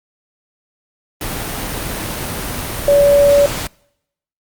sine tone in noise, 571 Hz, D5, 49 cents flat, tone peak -7 dBFS, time 2.88-3.46 s, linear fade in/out 2 ms, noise pink, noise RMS -23 dBFS, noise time 1.21-3.67 s, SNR +13 dB, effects noise-tail reverb RT60 0.8 s tail -26 dB re dry + Opus 32 kbps

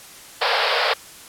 pink band-pass noise, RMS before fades -20 dBFS, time 0.41-0.94 s, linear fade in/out 10 ms, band 450 to 5100 Hz, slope 96 dB/octave, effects white hiss -42 dBFS RMS until 1.28 s + low-pass 12000 Hz 12 dB/octave

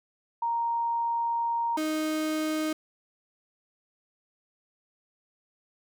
sine / 35% pulse tone pair in turn, 932.3 / 311.1 Hz, A#5 / D#4, 0 / 0 cents, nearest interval octave + perfect fifth, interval 1900 cents, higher first, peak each -25 / -25 dBFS, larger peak neither, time 0.42-1.77 / 1.77-2.73 s, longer first, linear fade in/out 5 ms, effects none

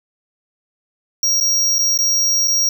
square tone with dropouts, 5640 Hz, F8, 16 cents sharp, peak -14 dBFS, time 1.23-2.69 s, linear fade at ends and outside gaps 2 ms, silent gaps 1.402-1.409 / 1.784-1.79 / 1.976-1.988 / 2.475-2.48 s, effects 7-bit

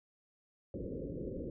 white low-pass noise, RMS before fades -41 dBFS, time 0.74-1.5 s, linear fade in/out 2 ms, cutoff 540 Hz, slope 96 dB/octave, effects none

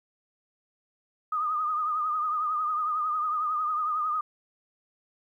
sine tone with vibrato, 1233 Hz, D#6, 16 cents flat, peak -25 dBFS, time 1.32-4.21 s, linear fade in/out 5 ms, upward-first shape triangle, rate 11 Hz, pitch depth 70 cents each way, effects 11-bit

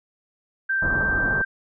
sine tone, 1568 Hz, G6, in tune, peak -20 dBFS, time 0.69-1.45 s, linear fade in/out 10 ms
pink low-pass noise, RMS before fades -28 dBFS, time 0.82-1.42 s, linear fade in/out 5 ms, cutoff 1400 Hz, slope 48 dB/octave
effects none

